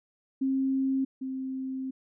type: tone pair in turn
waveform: sine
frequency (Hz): 267.1 / 263.1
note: C4 / C4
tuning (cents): +36 / +10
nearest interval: unison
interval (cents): 26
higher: first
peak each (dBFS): -24 / -31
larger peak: first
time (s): 0.41-1.05 / 1.21-1.91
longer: second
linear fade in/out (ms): 10
effects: none